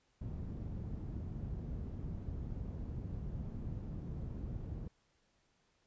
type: low-pass noise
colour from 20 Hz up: white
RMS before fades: -42 dBFS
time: 0.21-4.88 s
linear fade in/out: 5 ms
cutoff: 130 Hz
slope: 12 dB/octave
effects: pink hiss -75 dBFS RMS until 5.86 s + resampled to 16000 Hz